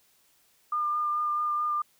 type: tone with vibrato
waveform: sine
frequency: 1204 Hz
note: D6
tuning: 43 cents sharp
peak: -25 dBFS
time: 0.72-1.82 s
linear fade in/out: 5 ms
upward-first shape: sine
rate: 4.6 Hz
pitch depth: 13 cents each way
effects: white hiss -65 dBFS RMS until 1.99 s